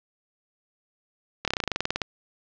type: slowing click train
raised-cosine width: 0.2 ms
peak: -7 dBFS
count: 15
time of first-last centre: 1.45-2.017 s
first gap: 27 ms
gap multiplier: 1.06
effects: low-pass 5000 Hz 12 dB/octave